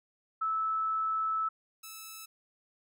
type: tone pair in turn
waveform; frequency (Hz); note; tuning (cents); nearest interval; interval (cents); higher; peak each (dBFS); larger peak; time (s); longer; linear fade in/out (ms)
sine / 5% pulse; 1308 / 1308; E6 / E6; -14 / -14; unison; 0; neither; -28 / -32; first; 0.41-1.49 / 1.83-2.26; first; 10
effects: none